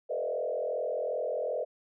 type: tone with frequency modulation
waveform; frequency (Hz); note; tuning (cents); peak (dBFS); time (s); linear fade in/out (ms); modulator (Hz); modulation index
sine; 554.4; C#5; 0; -29; 0.09-1.65; 20; 42.6; 2.3
effects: none